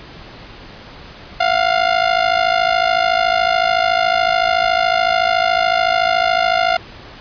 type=ring-modulated tone; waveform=sawtooth; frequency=703 Hz; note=F5; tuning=11 cents sharp; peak=-6 dBFS; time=1.4-6.77 s; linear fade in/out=5 ms; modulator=26.9 Hz; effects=pink hiss -37 dBFS RMS until 7.2 s + resampled to 11025 Hz